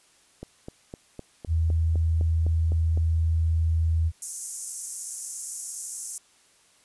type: click train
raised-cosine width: 2 ms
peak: -23 dBFS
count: 11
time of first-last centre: 0.43-2.975 s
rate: 3.93 Hz
type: tone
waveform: sine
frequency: 81.4 Hz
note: E2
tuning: 21 cents flat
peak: -20 dBFS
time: 1.47-4.12 s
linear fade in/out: 50 ms
type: high-pass noise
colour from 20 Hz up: pink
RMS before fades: -33 dBFS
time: 4.22-6.18 s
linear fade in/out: 2 ms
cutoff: 6300 Hz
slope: 48 dB/octave
effects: white hiss -60 dBFS RMS until 6.84 s + resampled to 24000 Hz